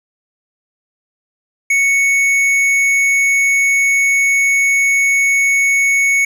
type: tone with tanh clipping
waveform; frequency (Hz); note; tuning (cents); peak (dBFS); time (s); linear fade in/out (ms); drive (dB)
sine; 2217; C#7; 0; -12; 1.7-6.25; 5; 11
effects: none